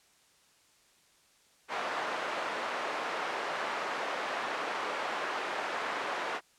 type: band-pass noise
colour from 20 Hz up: white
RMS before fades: -35 dBFS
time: 1.68-6.41 s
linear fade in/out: 50 ms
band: 470 to 1400 Hz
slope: 12 dB/octave
effects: white hiss -65 dBFS RMS until 6.58 s + low-pass 9000 Hz 12 dB/octave